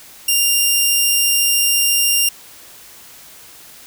10% pulse tone, 2794 Hz, F7, in tune, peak -4 dBFS, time 0.28-2.29 s, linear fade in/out 5 ms, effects white hiss -41 dBFS RMS until 3.86 s

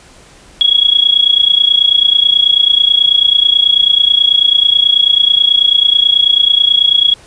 sine tone with amplitude modulation, 3332 Hz, G#7, 5 cents sharp, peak -3 dBFS, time 0.61-7.14 s, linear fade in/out 0 ms, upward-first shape sine, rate 29.2 Hz, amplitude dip 85%, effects pink hiss -41 dBFS RMS until 7.26 s + resampled to 22050 Hz

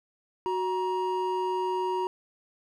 triangle tone pair together, 370 / 946.7 Hz, F#4 / A#5, 0 / +26 cents, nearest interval octave + major third, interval 1626 cents, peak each -27 dBFS, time 0.46-2.07 s, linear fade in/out 0 ms, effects none

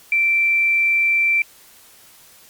sine tone, 2344 Hz, D7, 4 cents flat, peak -14 dBFS, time 0.12-1.42 s, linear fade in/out 2 ms, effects white hiss -48 dBFS RMS until 2.49 s + Opus 48 kbps

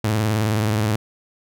sawtooth tone with vibrato, 107.6 Hz, A2, 38 cents flat, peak -14 dBFS, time 0.04-0.96 s, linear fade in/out 5 ms, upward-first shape sine, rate 19 Hz, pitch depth 96 cents each way, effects none

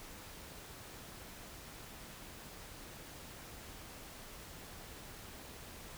silence, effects pink hiss -51 dBFS RMS until 5.97 s

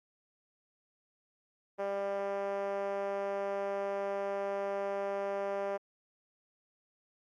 5% pulse tone with band-pass filter, 198.5 Hz, G3, 22 cents sharp, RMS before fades -35 dBFS, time 1.78-5.78 s, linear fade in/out 20 ms, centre 530 Hz, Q 3.2, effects Opus 32 kbps

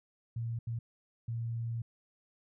sine tone bursts at uneven times, 115.9 Hz, A#2, 10 cents flat, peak -33 dBFS, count 3, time 0.36-0.59 / 0.67-0.79 / 1.28-1.82 s, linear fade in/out 5 ms, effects none

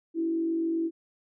sine tone with frequency modulation, 329.6 Hz, E4, in tune, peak -25 dBFS, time 0.14-0.91 s, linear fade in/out 50 ms, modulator 47.7 Hz, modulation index 0.34, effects none

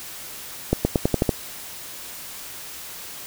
accelerating click train, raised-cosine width 2 ms, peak -4 dBFS, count 7, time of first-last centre 0.73-1.292 s, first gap 120 ms, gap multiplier 0.9, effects white hiss -37 dBFS RMS until 3.26 s

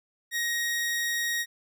sawtooth tone, 1881 Hz, A#6, 15 cents sharp, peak -23 dBFS, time 0.31-1.46 s, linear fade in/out 50 ms, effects none

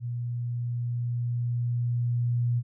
sine tone with level ramp, 120.3 Hz, B2, 45 cents flat, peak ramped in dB -29 to -22 dBFS, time 0-2.63 s, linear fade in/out 50 ms, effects none

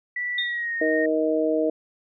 sine tone with pitch glide, 1962 to 1851.9 Hz, B6 to A#6, -12 to -12 cents, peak -25 dBFS, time 0.16-1.06 s, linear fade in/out 5 ms, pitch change -100 cents, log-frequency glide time 0.36-0.76 s
sine tone with exponential decay, 3663 Hz, A#7, 31 cents flat, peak -21 dBFS, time 0.38-0.65 s, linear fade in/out 5 ms, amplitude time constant 57 ms
harmonic tone, 157 Hz, D#3, 16 cents sharp, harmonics 2 / 3 / 4, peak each -24 / -24 / -24 dBFS, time 0.81-1.7 s, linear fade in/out 5 ms
effects none

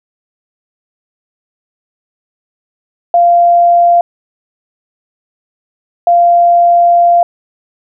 sine tone pair in turn, 693 / 693 Hz, F5 / F5, -14 / -14 cents, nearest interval unison, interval 0 cents, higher neither, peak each -4 dBFS, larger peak neither, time 3.14-4.01 / 6.07-7.23 s, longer second, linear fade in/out 2 ms, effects none

